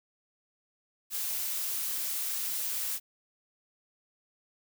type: noise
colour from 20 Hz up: blue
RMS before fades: -33 dBFS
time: 1.1-3 s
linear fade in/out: 50 ms
effects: none